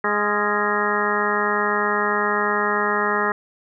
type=harmonic tone with a mistuned harmonic; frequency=207.7 Hz; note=G#3; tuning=in tune; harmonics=1 / 2 / 3 / 4 / 5 / 6 / 7 / 8 / 9; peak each=-30 / -25 / -31 / -28 / -26 / -25 / -30 / -27 / -26 dBFS; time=0.04-3.32 s; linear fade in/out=2 ms; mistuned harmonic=7; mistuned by=-81 cents; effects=none

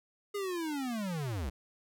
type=linear sweep; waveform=square; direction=down; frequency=415.3 to 57.5 Hz; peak=-34 dBFS; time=0.34-1.5 s; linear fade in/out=10 ms; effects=none

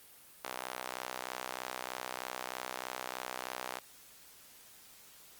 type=tone with high-pass filter; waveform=sawtooth; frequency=63.2 Hz; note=B1; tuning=41 cents sharp; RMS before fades=-42 dBFS; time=0.44-3.79 s; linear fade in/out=5 ms; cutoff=770 Hz; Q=1.1; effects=white hiss -57 dBFS RMS until 5.39 s + Opus 32 kbps

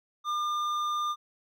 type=tone with hard clipping; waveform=sine; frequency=1203 Hz; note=D6; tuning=41 cents sharp; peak=-29 dBFS; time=0.24-1.16 s; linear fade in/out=50 ms; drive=8 dB; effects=none

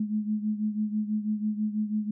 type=beating tone pair; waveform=sine; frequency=211.4 / 217.5 Hz; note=G#3 / A3; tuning=+31 / -20 cents; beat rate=6.1 Hz; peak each=-27 / -32 dBFS; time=0-2.11 s; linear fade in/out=5 ms; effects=none

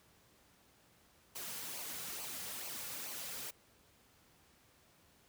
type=noise with flanger; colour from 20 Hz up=white; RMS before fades=-44 dBFS; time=1.35-3.51 s; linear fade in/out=10 ms; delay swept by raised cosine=0.55 to 3.25 ms; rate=2.3 Hz; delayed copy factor=-0.55; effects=pink hiss -67 dBFS RMS until 5.28 s + high-pass 60 Hz 12 dB/octave

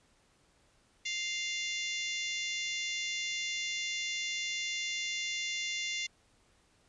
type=harmonic tone; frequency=698.5 Hz; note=F5; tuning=in tune; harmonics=3 / 4 / 5 / 6 / 7 / 8 / 9 / 10; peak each=-37 / -40 / -40 / -46 / -48 / -45 / -45 / -47 dBFS; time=1.05-6.07 s; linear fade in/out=10 ms; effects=pink hiss -68 dBFS RMS until 6.88 s + resampled to 22050 Hz

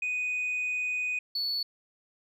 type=tone pair in turn; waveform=sine; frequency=2489 / 4435 Hz; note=D#7 / C#8; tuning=0 / 0 cents; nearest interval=minor seventh; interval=1000 cents; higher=second; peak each=-26 dBFS; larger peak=neither; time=0.02-1.19 / 1.35-1.63 s; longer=first; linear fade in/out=5 ms; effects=tanh soft clip ceiling -26 dBFS

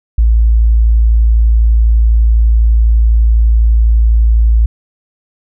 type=tone; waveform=sine; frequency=56 Hz; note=A1; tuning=31 cents sharp; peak=-5 dBFS; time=0.18-4.66 s; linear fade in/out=5 ms; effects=none

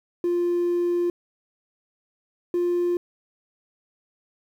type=tone pair in turn; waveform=triangle; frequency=349.2 / 350.9 Hz; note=F4 / F4; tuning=0 / +8 cents; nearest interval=unison; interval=8 cents; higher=second; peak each=-17 dBFS; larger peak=neither; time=0.24-1.1 / 2.54-2.97 s; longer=first; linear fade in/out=2 ms; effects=tanh soft clip ceiling -16 dBFS + 9-bit

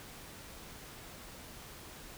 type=silence; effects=pink hiss -50 dBFS RMS until 2.17 s

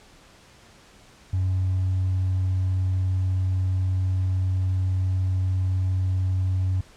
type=tone with hard clipping; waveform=triangle; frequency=93.2 Hz; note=F#2; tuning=13 cents sharp; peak=-20 dBFS; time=1.33-6.81 s; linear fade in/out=5 ms; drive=2 dB; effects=pink hiss -52 dBFS RMS until 6.96 s + low-pass 8000 Hz 12 dB/octave

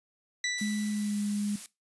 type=tone with exponential decay; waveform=20% pulse; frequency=1972 Hz; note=B6; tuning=3 cents flat; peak=-22 dBFS; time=0.44-1.46 s; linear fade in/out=2 ms; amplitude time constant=220 ms
type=noise; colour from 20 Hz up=blue; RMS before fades=-40 dBFS; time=0.58-1.66 s; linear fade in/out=0 ms
type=tone with pitch glide; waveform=sine; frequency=210 to 205.8 Hz; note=G#3 to G#3; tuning=+19 to -16 cents; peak=-28 dBFS; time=0.61-1.56 s; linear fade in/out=5 ms; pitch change=-35 cents; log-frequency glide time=0.9-1.18 s
effects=noise-tail reverb RT60 0.2 s tail -18 dB re dry + resampled to 24000 Hz

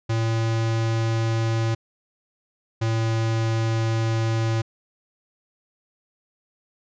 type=tone pair in turn; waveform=square; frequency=113.3 / 112.86 Hz; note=A#2 / A2; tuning=-49 / +44 cents; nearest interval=unison; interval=7 cents; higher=first; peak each=-21 dBFS; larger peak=neither; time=0.09-1.75 / 2.81-4.62 s; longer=second; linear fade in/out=10 ms; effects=resampled to 16000 Hz

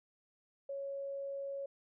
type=tone; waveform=sine; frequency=554 Hz; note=C#5; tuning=1 cent flat; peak=-38 dBFS; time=0.69-1.66 s; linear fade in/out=5 ms; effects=none

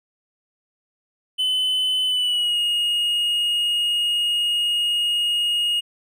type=tone with pitch glide; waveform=triangle; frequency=3025 to 2868 Hz; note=F#7 to F7; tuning=+38 to +45 cents; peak=-17 dBFS; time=1.38-5.81 s; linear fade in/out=20 ms; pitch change=-93 cents; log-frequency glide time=2.06-2.58 s; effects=none

